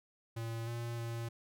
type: tone with pitch steps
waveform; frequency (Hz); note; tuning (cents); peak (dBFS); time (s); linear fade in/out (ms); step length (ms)
square; 114.6 / 117.6 / 116.2; A#2 / A#2 / A#2; -29 / +16 / -5; -38; 0.36-1.29; 10; 310
effects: none